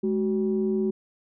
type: tone pair together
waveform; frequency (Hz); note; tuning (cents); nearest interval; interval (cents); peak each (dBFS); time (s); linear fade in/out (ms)
sine; 211.2 / 376.3; G#3 / F#4; +29 / +29; minor seventh; 1000; -24; 0.03-0.91; 10
effects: tanh soft clip ceiling -15 dBFS